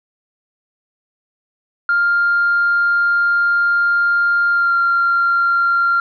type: tone with pitch glide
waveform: sine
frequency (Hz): 1400 to 1384.7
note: F6 to F6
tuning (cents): +4 to -15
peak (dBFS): -11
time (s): 1.89-6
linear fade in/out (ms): 2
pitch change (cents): -19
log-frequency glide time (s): 4.51-4.74
effects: tanh soft clip ceiling -8 dBFS